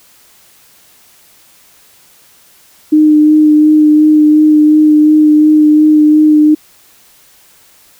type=tone with vibrato; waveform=sine; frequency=304.6 Hz; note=D#4; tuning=37 cents flat; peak=-3 dBFS; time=2.92-6.55 s; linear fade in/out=10 ms; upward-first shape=sine; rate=2.8 Hz; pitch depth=15 cents each way; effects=white hiss -45 dBFS RMS until 7.99 s